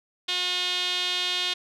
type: tone with band-pass filter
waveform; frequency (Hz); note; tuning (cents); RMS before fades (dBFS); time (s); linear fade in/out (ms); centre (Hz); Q
sawtooth; 360; F#4; -47; -27; 0.28-1.54; 10; 3500; 4.3
effects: none